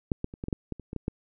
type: clicks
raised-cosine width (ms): 3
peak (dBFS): -12 / -16 / -28 / -21 / -19 / -14 / -19 / -28 / -23 / -19 / -15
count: 11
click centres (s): 0.118 / 0.244 / 0.339 / 0.439 / 0.484 / 0.528 / 0.723 / 0.797 / 0.931 / 0.963 / 1.081
effects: none